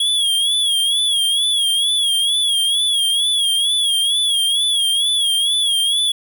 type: tone with vibrato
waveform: square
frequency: 3322 Hz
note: G#7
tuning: in tune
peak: -15 dBFS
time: 0-6.12 s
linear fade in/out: 5 ms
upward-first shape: sine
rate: 2.2 Hz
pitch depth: 83 cents each way
effects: none